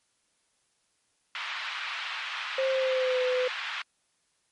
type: band-pass noise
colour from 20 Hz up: white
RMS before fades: -35 dBFS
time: 1.35-3.82 s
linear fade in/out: 2 ms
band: 1000 to 3200 Hz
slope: 24 dB/octave
type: tone with pitch glide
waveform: sine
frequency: 530 to 505.2 Hz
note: C5 to B4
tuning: +22 to +39 cents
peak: -24 dBFS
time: 2.58-3.48 s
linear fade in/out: 5 ms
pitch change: -83 cents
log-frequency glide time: 2.69-3.22 s
effects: white hiss -72 dBFS RMS until 4.51 s + MP3 48 kbps